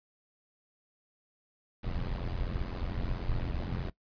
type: noise with amplitude modulation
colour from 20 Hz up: brown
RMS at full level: -30 dBFS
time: 1.83-3.9 s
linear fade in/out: 10 ms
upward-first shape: sine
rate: 88.2 Hz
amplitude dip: 85%
effects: noise-tail reverb RT60 0.1 s tail -18 dB re dry + resampled to 11025 Hz